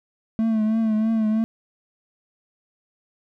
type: tone with vibrato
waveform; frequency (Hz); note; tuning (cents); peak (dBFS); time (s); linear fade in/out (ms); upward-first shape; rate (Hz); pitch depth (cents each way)
triangle; 220.1; A3; +1; -16; 0.39-1.44; 0; triangle; 3.1; 54
effects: none